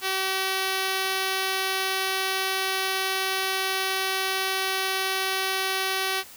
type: tone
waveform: 5% pulse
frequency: 381.5 Hz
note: G4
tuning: 47 cents flat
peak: -13 dBFS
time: 0.01-6.24 s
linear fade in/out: 50 ms
effects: white hiss -46 dBFS RMS until 6.36 s